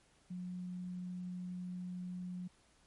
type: tone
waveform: sine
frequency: 180.3 Hz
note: F#3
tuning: 45 cents flat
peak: -40 dBFS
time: 0.3-2.48 s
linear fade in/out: 10 ms
effects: pink hiss -69 dBFS RMS until 2.86 s + MP3 48 kbps